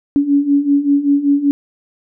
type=beating tone pair; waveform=sine; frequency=280.5 / 285.7 Hz; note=C#4 / D4; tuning=+21 / -48 cents; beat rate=5.2 Hz; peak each=-16 / -12 dBFS; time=0.16-1.51 s; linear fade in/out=0 ms; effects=none